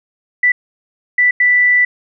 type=tone bursts at uneven times; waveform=sine; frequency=1975.5 Hz; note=B6; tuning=in tune; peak=-8 dBFS; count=3; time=0.43-0.52 / 1.18-1.31 / 1.4-1.85 s; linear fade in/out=5 ms; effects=none